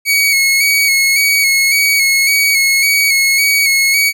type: tone with vibrato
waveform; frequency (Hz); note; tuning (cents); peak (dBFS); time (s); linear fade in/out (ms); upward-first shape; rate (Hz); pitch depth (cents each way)
sawtooth; 2217; C#7; 0; -6; 0.05-4.13; 50; square; 1.8; 31
effects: none